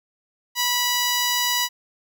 5% pulse tone with notch filter, 979 Hz, B5, 15 cents flat, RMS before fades -22 dBFS, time 0.55-1.69 s, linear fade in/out 50 ms, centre 9300 Hz, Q 1.2, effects none

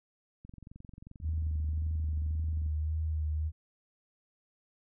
click train, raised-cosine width 5 ms, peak -36 dBFS, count 51, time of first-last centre 0.45-2.662 s, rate 22.6 Hz
sine tone with vibrato, 77.78 Hz, D#2, in tune, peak -29 dBFS, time 1.21-3.52 s, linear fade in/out 50 ms, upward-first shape sine, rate 1.8 Hz, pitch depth 29 cents each way
effects none

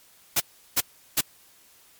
white noise bursts, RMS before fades -21 dBFS, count 3, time 0.36-1.212 s, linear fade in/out 10 ms, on 44 ms, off 360 ms, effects white hiss -56 dBFS RMS until 1.99 s + MP3 96 kbps

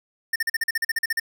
square tone bursts, 1810 Hz, A6, 48 cents sharp, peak -21 dBFS, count 13, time 0.33-1.198 s, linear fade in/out 5 ms, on 28 ms, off 42 ms, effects 10-bit

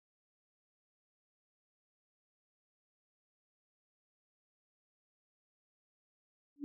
sine tone with exponential growth, 287.1 Hz, D4, 39 cents flat, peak -33 dBFS, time 6.56-6.64 s, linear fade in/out 0 ms, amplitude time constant 16 ms, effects none

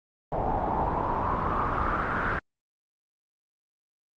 pink noise with low-pass filter sweep, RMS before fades -27 dBFS, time 0.32-2.39 s, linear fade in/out 2 ms, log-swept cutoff 770 to 1500 Hz, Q 4.8, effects Opus 24 kbps

